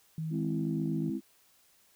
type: tone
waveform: sine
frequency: 159.1 Hz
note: D#3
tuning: 39 cents sharp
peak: -32 dBFS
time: 0.18-1.1 s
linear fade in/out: 2 ms
type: chord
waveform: sine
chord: Ab augmented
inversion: none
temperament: equal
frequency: 207.7 / 261.6 / 329.6 Hz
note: Ab3 / C4 / E4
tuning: 0 / 0 / 0 cents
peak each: -35 dBFS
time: 0.3-1.21 s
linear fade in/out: 50 ms
effects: tanh soft clip ceiling -19 dBFS + white hiss -65 dBFS RMS until 1.95 s